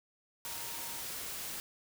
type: tone in noise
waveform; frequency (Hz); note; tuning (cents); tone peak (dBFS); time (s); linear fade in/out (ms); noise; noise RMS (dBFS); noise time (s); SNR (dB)
sine; 932.3; A#5; 0; -51; 0.45-1.01; 0; white; -41; 0.45-1.6; -13
effects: none